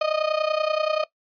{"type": "tone with amplitude modulation", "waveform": "35% pulse", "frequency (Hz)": 619, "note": "D#5", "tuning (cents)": -9, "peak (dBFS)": -16, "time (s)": [0.01, 1.04], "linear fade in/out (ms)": 5, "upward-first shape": "sine", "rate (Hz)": 30.4, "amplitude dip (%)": 80, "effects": ["noise-tail reverb RT60 0.1 s tail -19 dB re dry", "resampled to 11025 Hz"]}